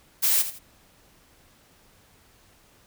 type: noise with echo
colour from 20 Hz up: blue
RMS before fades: -21 dBFS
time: 0.22-0.43 s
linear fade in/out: 20 ms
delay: 82 ms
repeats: 2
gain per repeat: -11 dB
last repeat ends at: 0.594 s
effects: pink hiss -58 dBFS RMS until 2.86 s